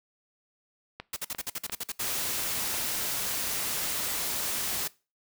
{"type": "click train", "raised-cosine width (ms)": 0.3, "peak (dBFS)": -21, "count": 6, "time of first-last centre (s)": [1, 2.742], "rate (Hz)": 2.87}
{"type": "noise bursts", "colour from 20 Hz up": "white", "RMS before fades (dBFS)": -33, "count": 10, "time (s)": [1.13, 1.92], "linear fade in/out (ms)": 5, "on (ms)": 34, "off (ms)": 50}
{"type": "noise", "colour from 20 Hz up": "white", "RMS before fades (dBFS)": -31, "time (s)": [1.99, 4.88], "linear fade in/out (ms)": 10}
{"effects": ["noise-tail reverb RT60 0.3 s tail -21 dB re dry"]}